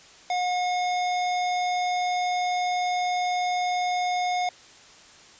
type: tone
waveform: square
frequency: 722 Hz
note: F#5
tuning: 43 cents flat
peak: -24 dBFS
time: 0.3-4.49 s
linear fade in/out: 2 ms
effects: white hiss -50 dBFS RMS until 5.39 s + resampled to 16000 Hz